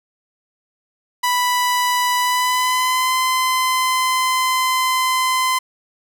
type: tone with pitch glide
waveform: sawtooth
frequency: 987.8 to 1028.6 Hz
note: B5 to C6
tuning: 0 to -30 cents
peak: -12 dBFS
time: 1.23-5.59 s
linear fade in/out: 10 ms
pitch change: +70 cents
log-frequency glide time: 2.18-3.14 s
effects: none